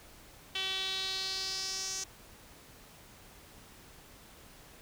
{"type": "tone with band-pass filter sweep", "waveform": "sawtooth", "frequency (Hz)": 381.8, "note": "G4", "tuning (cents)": -46, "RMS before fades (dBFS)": -36, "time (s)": [0.55, 2.04], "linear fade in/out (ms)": 5, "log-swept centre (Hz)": [3200, 6200], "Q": 4.4, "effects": ["pink hiss -55 dBFS RMS until 4.81 s"]}